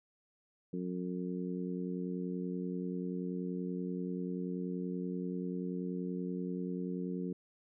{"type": "harmonic tone", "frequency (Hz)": 90.4, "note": "F#2", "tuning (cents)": -40, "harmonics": [2, 3, 4, 5], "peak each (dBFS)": [-37, -41, -43, -45], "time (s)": [0.73, 7.33], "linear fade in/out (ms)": 5, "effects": []}